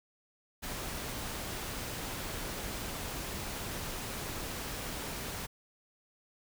pink noise, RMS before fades -39 dBFS, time 0.62-5.47 s, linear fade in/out 20 ms, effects none

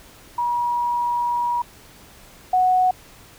sine tone pair in turn, 960 / 738 Hz, B5 / F#5, -49 / -5 cents, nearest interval perfect fourth, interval 456 cents, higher first, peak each -19 / -14 dBFS, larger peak second, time 0.38-1.62 / 2.53-2.91 s, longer first, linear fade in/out 5 ms, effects pink hiss -47 dBFS RMS until 3.38 s

